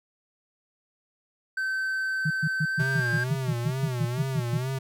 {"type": "tone with pitch glide", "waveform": "triangle", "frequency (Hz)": [1541, 1590.7], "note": ["G6", "G6"], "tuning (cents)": [-30, 25], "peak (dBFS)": -24, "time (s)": [1.57, 3.24], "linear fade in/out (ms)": 5, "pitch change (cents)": 55, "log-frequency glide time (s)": [2.65, 3.12]}
{"type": "tone bursts", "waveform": "sine", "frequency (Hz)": 155.56, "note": "D#3", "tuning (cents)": 0, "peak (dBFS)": -23, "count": 14, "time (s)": [2.25, 4.58], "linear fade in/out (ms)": 10, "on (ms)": 55, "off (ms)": 120}
{"type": "tone with vibrato", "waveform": "square", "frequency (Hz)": 126.1, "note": "B2", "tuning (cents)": 36, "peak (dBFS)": -28, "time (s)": [2.79, 4.79], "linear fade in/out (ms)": 10, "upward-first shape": "sine", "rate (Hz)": 2.2, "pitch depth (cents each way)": 110}
{"effects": []}